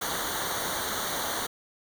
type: noise with comb filter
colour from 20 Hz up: pink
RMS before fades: -31 dBFS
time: 0.01-1.47 s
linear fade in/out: 10 ms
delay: 0.39 ms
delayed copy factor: -0.85
effects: none